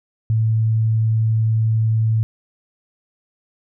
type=tone; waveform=sine; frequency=111.1 Hz; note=A2; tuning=17 cents sharp; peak=-14 dBFS; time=0.3-2.23 s; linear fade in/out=0 ms; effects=none